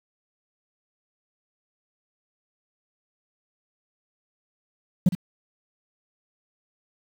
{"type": "tone with echo", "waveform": "sine", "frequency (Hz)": 180.9, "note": "F#3", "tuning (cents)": -39, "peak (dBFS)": -10, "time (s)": [5.06, 5.09], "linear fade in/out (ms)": 5, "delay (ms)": 61, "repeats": 1, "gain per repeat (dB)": -14, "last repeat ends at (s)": 5.151, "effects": ["tanh soft clip ceiling -12 dBFS", "7-bit"]}